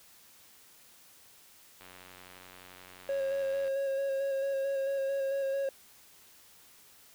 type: click train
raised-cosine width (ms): 0.3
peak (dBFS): -34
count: 172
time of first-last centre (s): 1.81-3.679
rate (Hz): 91.5
type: tone with vibrato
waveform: triangle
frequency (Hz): 546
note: C#5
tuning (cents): -26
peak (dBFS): -27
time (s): 3.09-5.69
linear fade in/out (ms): 2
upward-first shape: square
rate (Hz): 4.5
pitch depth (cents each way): 17
effects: white hiss -58 dBFS RMS until 7.14 s

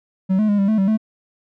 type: tone with pitch steps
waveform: triangle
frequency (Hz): 188.9 / 214.3 / 204.8 / 196.9 / 218 / 192.9 / 218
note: F#3 / A3 / G#3 / G3 / A3 / G3 / A3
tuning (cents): +36 / -45 / -24 / +8 / -16 / -28 / -16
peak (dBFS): -12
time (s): 0.29-0.976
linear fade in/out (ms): 20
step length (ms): 98
effects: none

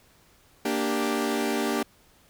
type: chord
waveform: sawtooth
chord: G minor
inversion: first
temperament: equal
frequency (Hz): 233.1 / 293.7 / 392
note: Bb3 / D4 / G4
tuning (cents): 0 / 0 / 0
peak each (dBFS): -25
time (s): 0.65-1.83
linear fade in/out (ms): 5
effects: pink hiss -59 dBFS RMS until 2.29 s

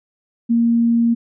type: tone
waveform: sine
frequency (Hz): 233.1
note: A#3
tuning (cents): 0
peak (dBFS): -12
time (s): 0.49-1.15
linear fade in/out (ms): 20
effects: none

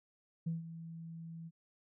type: tone with ADSR envelope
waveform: sine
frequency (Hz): 164.81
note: E3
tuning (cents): 0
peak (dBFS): -31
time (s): 0.46-1.51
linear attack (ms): 11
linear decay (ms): 150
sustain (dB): -13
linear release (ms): 41
effects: tanh soft clip ceiling -29 dBFS

